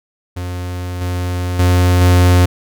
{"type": "tone with level steps", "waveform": "45% pulse", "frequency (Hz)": 89.5, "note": "F2", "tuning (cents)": 43, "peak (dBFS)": [-21, -17, -9, -7], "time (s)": [0.36, 2.46], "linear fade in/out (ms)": 10, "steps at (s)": [1.01, 1.59, 2.01], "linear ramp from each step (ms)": 5, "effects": []}